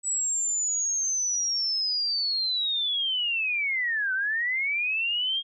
sine linear two-way sweep, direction down then up, 7902 to 1500 to 3255 Hz, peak -24 dBFS, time 0.03-5.43 s, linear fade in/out 50 ms, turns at 4.13 s, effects none

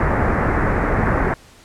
pink low-pass noise, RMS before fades -18 dBFS, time 0-1.34 s, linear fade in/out 2 ms, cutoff 2000 Hz, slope 48 dB/octave, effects pink hiss -47 dBFS RMS until 1.64 s + low-pass 10000 Hz 12 dB/octave

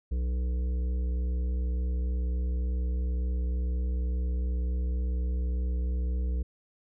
harmonic tone with a mistuned harmonic, 62.1 Hz, B1, 10 cents sharp, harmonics 1 / 3 / 5 / 7 / 8, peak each -26 / -42 / -48 / -49 / -52 dBFS, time 0.11-6.43 s, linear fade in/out 10 ms, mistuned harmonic 3, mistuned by -16 cents, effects none

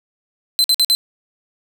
40% pulse tone bursts, 4065 Hz, B7, 49 cents sharp, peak -10 dBFS, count 4, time 0.59-0.95 s, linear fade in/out 0 ms, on 51 ms, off 52 ms, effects none

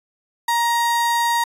35% pulse tone, 940 Hz, A#5, 14 cents sharp, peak -15 dBFS, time 0.48-1.44 s, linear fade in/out 5 ms, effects resampled to 32000 Hz

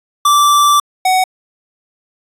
square tone pair in turn, 1168 / 747.1 Hz, D6 / F#5, -10 / +17 cents, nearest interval minor sixth, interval 773 cents, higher first, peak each -8 / -10 dBFS, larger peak first, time 0.25-0.8 / 1.05-1.24 s, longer first, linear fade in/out 5 ms, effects resampled to 32000 Hz

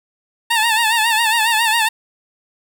15% pulse tone with vibrato, 900 Hz, A5, 39 cents sharp, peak -7 dBFS, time 0.5-1.89 s, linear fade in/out 10 ms, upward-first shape sine, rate 7.3 Hz, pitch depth 81 cents each way, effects none

